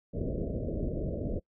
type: low-pass noise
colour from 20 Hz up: pink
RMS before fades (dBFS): -33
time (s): 0.13-1.4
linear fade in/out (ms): 20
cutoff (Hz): 630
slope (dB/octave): 96
effects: noise-tail reverb RT60 0.1 s tail -24 dB re dry